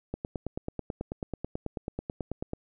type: click train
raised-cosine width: 2 ms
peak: -19 dBFS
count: 23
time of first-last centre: 0.14-2.534 s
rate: 9.19 Hz
effects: none